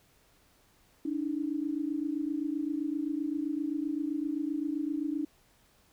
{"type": "tone pair together", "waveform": "sine", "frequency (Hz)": [287.6, 315.3], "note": ["D4", "D#4"], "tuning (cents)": [-36, 23], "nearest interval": "major second", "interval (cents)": 159, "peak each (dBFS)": [-32, -33], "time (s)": [1.05, 5.25], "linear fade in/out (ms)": 5, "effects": ["pink hiss -65 dBFS RMS until 5.92 s"]}